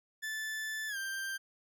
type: tone with pitch glide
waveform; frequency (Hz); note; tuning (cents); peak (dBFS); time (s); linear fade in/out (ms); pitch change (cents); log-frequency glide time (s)
40% pulse; 1750 to 1577.2; A6 to G6; -10 to +10; -35; 0.22-1.38; 20; -180; 0.88-0.97
effects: none